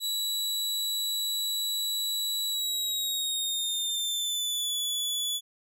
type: tone with pitch glide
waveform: sawtooth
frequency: 3919 to 3431 Hz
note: B7 to A7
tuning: -14 to -44 cents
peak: -25 dBFS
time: 0-5.41 s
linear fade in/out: 50 ms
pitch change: -230 cents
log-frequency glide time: 2.48-4.75 s
effects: none